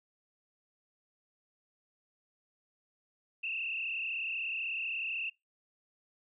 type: tone with frequency modulation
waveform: sine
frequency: 2679 Hz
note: E7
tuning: 27 cents sharp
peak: -33 dBFS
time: 3.43-5.3 s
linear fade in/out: 10 ms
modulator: 36.1 Hz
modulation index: 2.9
effects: noise-tail reverb RT60 0.2 s tail -24 dB re dry